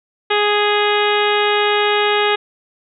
harmonic tone, 415.3 Hz, G#4, in tune, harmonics 1 / 2 / 3 / 4 / 5 / 6 / 7 / 8 / 9, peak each -17 / -20 / -22 / -23 / -24 / -25 / -25 / -26 / -27 dBFS, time 0.3-2.36 s, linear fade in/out 10 ms, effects none

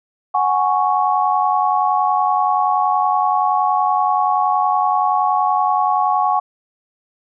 sine chord, F# suspended second, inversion none, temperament equal, 740 / 830.6 / 1108.7 Hz, F#5 / G#5 / C#6, 0 / 0 / 0 cents, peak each -18 dBFS, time 0.34-6.4 s, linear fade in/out 10 ms, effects none

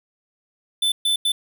square tone bursts at uneven times, 3520 Hz, A7, in tune, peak -18 dBFS, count 3, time 0.82-0.92 / 1.05-1.16 / 1.25-1.32 s, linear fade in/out 5 ms, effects none

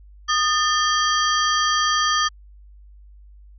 sine tone cluster, 1231 / 1785 / 3209 / 4649 / 5860 Hz, D#6 / A6 / G7 / D8 / F#8, -19 / +24 / +40 / -18 / -18 cents, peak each -20 / -24 / -24 / -27 / -28 dBFS, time 0.28-2.29 s, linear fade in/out 20 ms, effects added 50 Hz sine -43 dBFS peak until 3.58 s

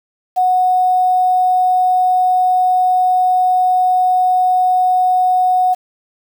sine tone with quantisation, 735 Hz, F#5, 12 cents flat, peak -10 dBFS, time 0.36-5.75 s, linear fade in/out 20 ms, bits 6, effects none

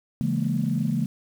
sine chord, A# half-diminished seventh, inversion first, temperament just, 139.85 / 167.82 / 209.8 / 233.1 Hz, C#3 / E3 / G#3 / A#3, +16 / +31 / +18 / 0 cents, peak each -27 dBFS, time 0.21-1.06 s, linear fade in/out 0 ms, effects tanh soft clip ceiling -12 dBFS + 8-bit

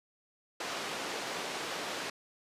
pink band-pass noise, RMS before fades -38 dBFS, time 0.6-2.1 s, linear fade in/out 5 ms, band 370 to 5900 Hz, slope 12 dB/octave, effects resampled to 32000 Hz

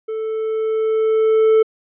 triangle tone with level ramp, 440 Hz, A4, in tune, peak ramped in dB -20 to -7 dBFS, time 0.08-1.63 s, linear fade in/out 10 ms, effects resampled to 8000 Hz

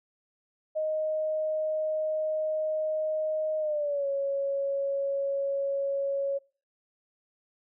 sine tone with pitch glide, 622.3 to 554.4 Hz, D#5 to C#5, 0 to 0 cents, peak -26 dBFS, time 0.75-6.39 s, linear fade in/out 20 ms, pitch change -200 cents, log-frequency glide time 3.59-4.07 s, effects noise-tail reverb RT60 0.4 s tail -24 dB re dry

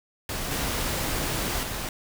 pink noise with level steps, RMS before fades -31 / -28 / -32 dBFS, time 0.29-1.89 s, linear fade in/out 2 ms, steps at 0.51 / 1.63 s, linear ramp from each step 2 ms, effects none

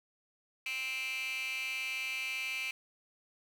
15% pulse tone with high-pass filter, 261.6 Hz, C4, in tune, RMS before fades -37 dBFS, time 0.66-2.71 s, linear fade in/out 2 ms, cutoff 2400 Hz, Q 6.2, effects none

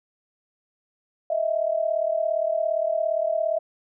sine tone pair together, 629 / 666.4 Hz, D#5 / E5, +19 / +19 cents, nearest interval minor second, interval 100 cents, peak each -24 dBFS, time 1.3-3.59 s, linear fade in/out 5 ms, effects none

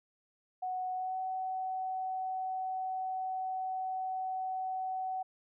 sine tone with pitch glide, 740 to 752.1 Hz, F#5 to F#5, 0 to +28 cents, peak -33 dBFS, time 0.62-5.23 s, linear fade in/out 10 ms, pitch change +28 cents, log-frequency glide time 0.94-1.17 s, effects none

